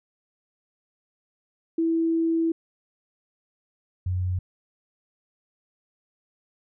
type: tone pair in turn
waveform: sine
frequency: 328.6 / 91.2 Hz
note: E4 / F#2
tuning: -5 / -24 cents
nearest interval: octave + minor seventh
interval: 2219 cents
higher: first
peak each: -20 / -23 dBFS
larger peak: first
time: 1.78-2.52 / 4.06-4.39 s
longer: first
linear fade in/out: 5 ms
effects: none